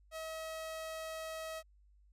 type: tone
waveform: sawtooth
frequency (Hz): 640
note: D#5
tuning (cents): +49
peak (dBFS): -37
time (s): 0.11-1.63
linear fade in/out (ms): 50
effects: added 50 Hz sine -62 dBFS peak until 2.12 s + resampled to 32000 Hz